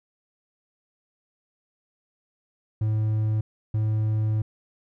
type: tone bursts at uneven times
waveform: triangle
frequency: 108.3 Hz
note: A2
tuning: 27 cents flat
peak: -19 dBFS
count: 2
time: 2.81-3.41 / 3.74-4.42 s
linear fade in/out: 5 ms
effects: none